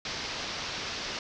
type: low-pass noise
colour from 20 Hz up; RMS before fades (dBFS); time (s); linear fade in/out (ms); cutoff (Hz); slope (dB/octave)
white; -36; 0.05-1.19; 2; 5700; 48
effects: none